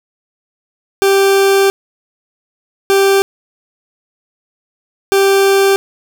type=tone bursts at uneven times; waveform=40% pulse; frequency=392 Hz; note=G4; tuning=in tune; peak=-7 dBFS; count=3; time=1.02-1.7 / 2.9-3.22 / 5.12-5.76 s; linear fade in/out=0 ms; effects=none